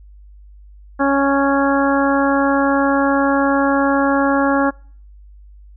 harmonic tone, 277.2 Hz, C#4, in tune, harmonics 1 / 2 / 3 / 4 / 5 / 6, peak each -16 / -19 / -21 / -22 / -23 / -24 dBFS, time 0.99-4.71 s, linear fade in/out 20 ms, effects noise-tail reverb RT60 0.5 s tail -26 dB re dry + added 50 Hz sine -39 dBFS peak until 5.76 s

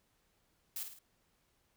blue noise with echo, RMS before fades -40 dBFS, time 0.76-0.83 s, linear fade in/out 2 ms, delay 53 ms, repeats 3, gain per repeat -6 dB, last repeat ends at 0.989 s, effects pink hiss -75 dBFS RMS until 1.76 s

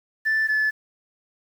sine tone pair in turn, 1760 / 1731.8 Hz, A6 / A6, 0 / -28 cents, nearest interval unison, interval 28 cents, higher first, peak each -17 dBFS, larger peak neither, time 0.25-0.48 / 0.48-0.71 s, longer neither, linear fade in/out 20 ms, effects tanh soft clip ceiling -16 dBFS + 8-bit

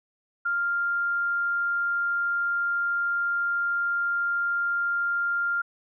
sine tone, 1396.9 Hz, F6, in tune, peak -23 dBFS, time 0.45-5.62 s, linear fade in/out 10 ms, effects none

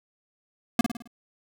square tone with echo, 235.6 Hz, A#3, 19 cents sharp, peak -17 dBFS, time 0.79-0.81 s, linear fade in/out 2 ms, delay 53 ms, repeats 5, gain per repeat -6 dB, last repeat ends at 1.075 s, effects none

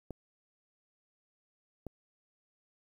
clicks, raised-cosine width 2 ms, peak -27 dBFS, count 2, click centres 0.107 / 1.867 s, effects 10-bit

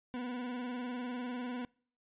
40% pulse tone with vibrato, 246.9 Hz, B3, in tune, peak -36 dBFS, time 0.14-1.65 s, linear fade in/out 0 ms, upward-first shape square, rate 20 Hz, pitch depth 42 cents each way, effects noise-tail reverb RT60 0.5 s tail -26 dB re dry + resampled to 8000 Hz

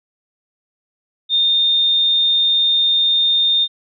sine tone, 3641 Hz, A#7, 41 cents flat, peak -12 dBFS, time 1.29-3.68 s, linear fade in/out 50 ms, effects none

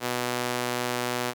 sawtooth tone with high-pass filter, 122.7 Hz, B2, 11 cents flat, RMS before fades -29 dBFS, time 0-1.34 s, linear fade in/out 50 ms, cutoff 350 Hz, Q 0.53, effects none

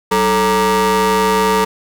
30% pulse ring-modulated tone, 246.9 Hz, B3, in tune, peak -6 dBFS, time 0.11-1.65 s, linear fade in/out 10 ms, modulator 685 Hz, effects none

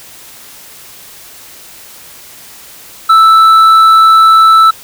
sine tone with hard clipping, 1318.5 Hz, E6, in tune, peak -3 dBFS, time 3.09-4.71 s, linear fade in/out 10 ms, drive 4 dB, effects white hiss -34 dBFS RMS until 4.83 s

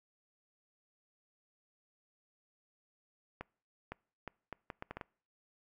accelerating click train, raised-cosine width 0.5 ms, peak -26 dBFS, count 9, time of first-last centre 3.41-5.012 s, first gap 510 ms, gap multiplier 0.7, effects noise-tail reverb RT60 0.5 s tail -26 dB re dry

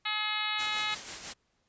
harmonic tone, 425 Hz, G#4, 40 cents sharp, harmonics 2 / 3 / 4 / 5 / 6 / 7 / 8 / 9 / 10, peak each -40 / -37 / -40 / -36 / -38 / -40 / -40 / -36 / -42 dBFS, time 0.05-0.95 s, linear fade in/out 10 ms
white noise with tremolo, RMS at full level -38 dBFS, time 0.58-1.34 s, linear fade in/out 20 ms, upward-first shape sine, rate 6 Hz, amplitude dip 45%
effects pink hiss -74 dBFS RMS until 1.68 s + resampled to 16000 Hz

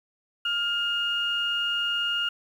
sine tone pair together, 1406.6 / 2841 Hz, F6 / F7, +12 / +29 cents, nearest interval octave, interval 1217 cents, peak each -28 / -25 dBFS, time 0.45-2.29 s, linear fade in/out 5 ms, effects tanh soft clip ceiling -16 dBFS + 9-bit

